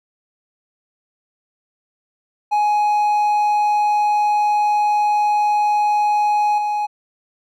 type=tone with level steps; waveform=triangle; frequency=836 Hz; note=G#5; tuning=11 cents sharp; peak=-12 / -16 dBFS; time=2.51-6.87 s; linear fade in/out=20 ms; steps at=6.58 s; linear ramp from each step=2 ms; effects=none